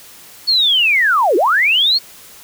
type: linear two-way sweep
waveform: sine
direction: down then up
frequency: 4435 to 321.6 to 4435 Hz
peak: -10 dBFS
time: 0.47-1.99 s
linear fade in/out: 20 ms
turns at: 1.36 s
effects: white hiss -40 dBFS RMS until 2.43 s